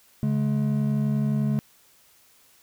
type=tone pair together; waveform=triangle; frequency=141 / 212.5 Hz; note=C#3 / G#3; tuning=+30 / +40 cents; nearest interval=perfect fifth; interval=710 cents; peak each=-22 dBFS; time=0.23-1.59 s; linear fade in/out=0 ms; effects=white hiss -58 dBFS RMS until 2.62 s